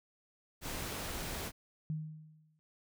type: noise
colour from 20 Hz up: pink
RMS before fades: -40 dBFS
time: 0.61-1.52 s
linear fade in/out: 50 ms
type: tone with exponential decay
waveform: sine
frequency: 155.56 Hz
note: D#3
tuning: in tune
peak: -32 dBFS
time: 1.9-2.59 s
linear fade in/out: 0 ms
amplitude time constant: 150 ms
effects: none